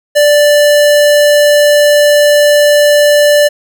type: tone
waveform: square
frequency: 587.3 Hz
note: D5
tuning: in tune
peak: -5 dBFS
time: 0.15-3.49 s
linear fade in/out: 20 ms
effects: none